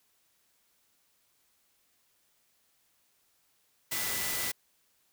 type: tone in noise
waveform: sine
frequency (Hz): 1988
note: B6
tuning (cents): +11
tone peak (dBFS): -40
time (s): 3.91-4.52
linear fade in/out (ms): 10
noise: white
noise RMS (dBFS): -33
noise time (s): 3.91-4.52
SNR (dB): -10
effects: white hiss -71 dBFS RMS until 5.12 s